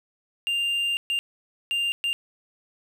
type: tone bursts at uneven times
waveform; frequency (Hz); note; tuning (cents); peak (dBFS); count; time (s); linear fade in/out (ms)
triangle; 2794; F7; 0; -21; 4; 0.47-0.97 / 1.1-1.19 / 1.71-1.92 / 2.04-2.13; 0
effects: none